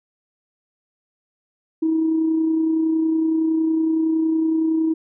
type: tone with amplitude modulation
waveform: sine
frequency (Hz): 320.8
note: E4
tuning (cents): -47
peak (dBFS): -14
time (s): 1.82-4.94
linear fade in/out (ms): 10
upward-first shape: sine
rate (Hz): 30.8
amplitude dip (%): 35
effects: tanh soft clip ceiling -11 dBFS